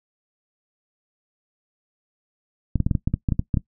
clicks, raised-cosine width 5 ms, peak -8 dBFS, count 12, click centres 2.757 / 2.803 / 2.865 / 2.912 / 2.952 / 3.075 / 3.14 / 3.288 / 3.322 / 3.394 / 3.542 / 3.572 s, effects noise-tail reverb RT60 0.1 s tail -18 dB re dry

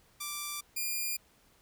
5% pulse tone pair in turn, 1174.7 / 2410 Hz, D6 / D7, 0 / +44 cents, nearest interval octave, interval 1244 cents, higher second, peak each -24 / -22 dBFS, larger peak second, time 0.2-0.61 / 0.76-1.17 s, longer neither, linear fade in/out 10 ms, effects pink hiss -65 dBFS RMS until 1.61 s

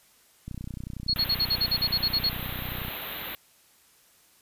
click train, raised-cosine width 5 ms, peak -24 dBFS, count 75, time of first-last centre 0.48-2.883 s, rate 30.8 Hz
sine tone bursts, 4322 Hz, C#8, 45 cents flat, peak -21 dBFS, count 12, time 1.08-2.294 s, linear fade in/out 10 ms, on 59 ms, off 46 ms
white band-stop noise, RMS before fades -33 dBFS, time 1.16-3.35 s, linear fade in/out 0 ms, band 4000 to 12000 Hz, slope 96 dB/octave
effects white hiss -60 dBFS RMS until 4.41 s + resampled to 32000 Hz

